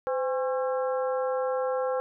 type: harmonic tone with a mistuned harmonic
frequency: 270 Hz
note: C#4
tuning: 45 cents flat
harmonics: 2 / 3 / 4 / 5 / 6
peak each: -26 / -34 / -37 / -38 / -45 dBFS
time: 0.07-2 s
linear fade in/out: 0 ms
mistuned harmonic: 2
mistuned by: -88 cents
effects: none